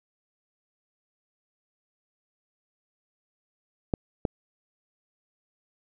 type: clicks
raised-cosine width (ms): 2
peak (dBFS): -11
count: 2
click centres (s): 3.938 / 4.252
effects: none

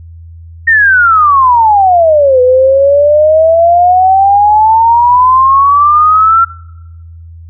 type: exponential two-way sweep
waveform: sine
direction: down then up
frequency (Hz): 1864.7 to 498.1 to 1365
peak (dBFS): -3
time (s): 0.67-6.45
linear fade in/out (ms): 10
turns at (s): 2.41
effects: noise-tail reverb RT60 1.0 s tail -24 dB re dry + added 83 Hz sine -28 dBFS peak until 7.49 s

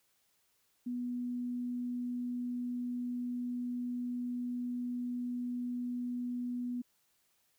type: tone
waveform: sine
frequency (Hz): 245.1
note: B3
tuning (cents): -13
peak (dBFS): -34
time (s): 0.86-6.82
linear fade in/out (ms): 10
effects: white hiss -74 dBFS RMS until 7.58 s

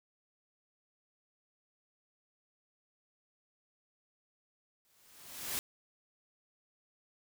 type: noise with exponential growth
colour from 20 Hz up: white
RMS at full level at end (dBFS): -34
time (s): 4.85-5.59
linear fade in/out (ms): 0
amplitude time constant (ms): 160
effects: none

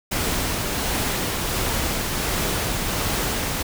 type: noise with tremolo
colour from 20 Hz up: pink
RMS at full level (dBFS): -23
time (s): 0.11-3.63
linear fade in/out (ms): 10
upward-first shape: triangle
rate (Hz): 1.4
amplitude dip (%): 25
effects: none

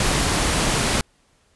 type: noise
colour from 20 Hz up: pink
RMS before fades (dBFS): -20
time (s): 0-1.01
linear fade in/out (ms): 2
effects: pink hiss -61 dBFS RMS until 1.55 s + resampled to 24000 Hz

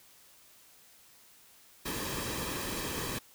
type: noise with comb filter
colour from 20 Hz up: pink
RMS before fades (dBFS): -36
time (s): 1.85-3.19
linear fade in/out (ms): 10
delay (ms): 1.4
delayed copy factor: -0.55
effects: white hiss -59 dBFS RMS until 3.34 s

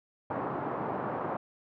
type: band-pass noise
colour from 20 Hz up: white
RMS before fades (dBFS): -34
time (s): 0.3-1.37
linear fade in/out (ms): 5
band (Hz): 120 to 1100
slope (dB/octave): 24
effects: none

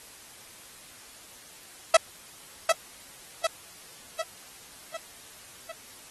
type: tone with echo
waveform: sawtooth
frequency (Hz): 654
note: E5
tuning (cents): -14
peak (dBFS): -9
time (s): 1.94-1.97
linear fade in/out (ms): 5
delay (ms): 750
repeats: 5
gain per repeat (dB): -5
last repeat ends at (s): 5.72
effects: white hiss -49 dBFS RMS until 6.1 s + AAC 32 kbps

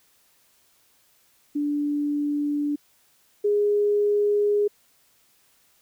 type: tone pair in turn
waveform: sine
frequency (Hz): 291.9 / 412.8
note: D4 / G#4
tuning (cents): -10 / -10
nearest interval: tritone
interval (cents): 600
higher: second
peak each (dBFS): -22 / -18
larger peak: second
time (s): 1.55-2.76 / 3.44-4.68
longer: second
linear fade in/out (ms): 10
effects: white hiss -62 dBFS RMS until 5.81 s

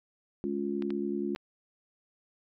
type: harmonic tone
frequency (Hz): 70.4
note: C#2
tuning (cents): +27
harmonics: 3 / 4 / 5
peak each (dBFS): -34 / -35 / -33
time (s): 0.44-1.35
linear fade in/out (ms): 0
type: clicks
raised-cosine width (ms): 0.3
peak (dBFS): -27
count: 3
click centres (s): 0.823 / 0.905 / 1.361
effects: none

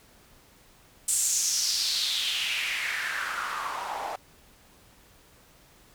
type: noise with band-pass filter sweep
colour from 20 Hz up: white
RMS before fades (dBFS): -29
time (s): 1.08-4.16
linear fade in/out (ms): 5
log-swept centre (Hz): 8400 to 730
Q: 3.9
effects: pink hiss -57 dBFS RMS until 5.94 s

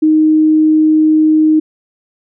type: tone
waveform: sine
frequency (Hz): 311.1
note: D#4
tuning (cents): 0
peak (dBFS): -6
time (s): 0.02-1.6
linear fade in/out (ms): 10
effects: none

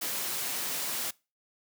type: noise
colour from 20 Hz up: white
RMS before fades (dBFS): -33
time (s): 0.01-1.11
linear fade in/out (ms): 10
effects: noise-tail reverb RT60 0.3 s tail -24 dB re dry + high-pass 150 Hz 12 dB/octave

